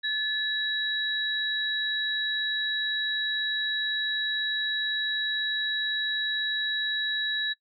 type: tone pair together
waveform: sine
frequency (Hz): 1727 / 3877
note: A6 / B7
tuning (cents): -33 / -33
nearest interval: octave + major second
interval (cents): 1400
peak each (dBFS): -28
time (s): 0.03-7.54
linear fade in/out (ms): 20
effects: noise-tail reverb RT60 0.1 s tail -21 dB re dry